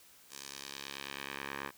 10% pulse tone with band-pass filter sweep, 69.3 Hz, C#2, in tune, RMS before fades -44 dBFS, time 0.29-1.72 s, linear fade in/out 50 ms, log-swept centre 7400 to 1500 Hz, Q 1.1, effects white hiss -60 dBFS RMS until 1.77 s

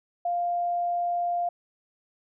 sine tone, 699 Hz, F5, 1 cent sharp, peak -24 dBFS, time 0.25-1.49 s, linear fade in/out 5 ms, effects none

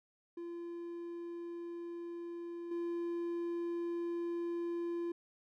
triangle tone with level steps, 342.5 Hz, F4, 34 cents flat, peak -39 / -33 dBFS, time 0.37-5.12 s, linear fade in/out 5 ms, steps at 2.71 s, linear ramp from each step 5 ms, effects none

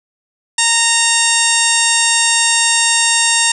harmonic tone, 924 Hz, A#5, 16 cents flat, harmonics 1 / 2 / 3 / 4 / 5 / 6 / 7 / 8 / 9 / 10, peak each -21 / -19 / -19 / -19 / -24 / -20 / -24 / -18 / -18 / -22 dBFS, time 0.58-3.52 s, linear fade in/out 5 ms, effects none

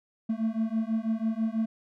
triangle beating tone pair, 220 / 226.1 Hz, A3 / A3, 0 / +47 cents, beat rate 6.1 Hz, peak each -27 dBFS, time 0.29-1.66 s, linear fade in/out 10 ms, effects none

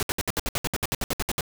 pink noise bursts, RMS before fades -26 dBFS, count 16, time 0-1.408 s, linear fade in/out 0 ms, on 28 ms, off 64 ms, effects none

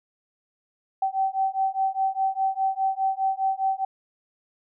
sine beating tone pair, 768 / 772.9 Hz, G5 / G5, -36 / -25 cents, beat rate 4.9 Hz, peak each -25 dBFS, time 1.02-3.85 s, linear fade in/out 5 ms, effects none

